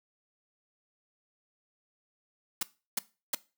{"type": "noise bursts", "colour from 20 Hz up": "white", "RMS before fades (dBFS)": -29, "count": 3, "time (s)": [2.61, 3.35], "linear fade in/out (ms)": 5, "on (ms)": 20, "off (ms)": 340, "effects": ["noise-tail reverb RT60 0.3 s tail -19 dB re dry", "high-pass 150 Hz 12 dB/octave"]}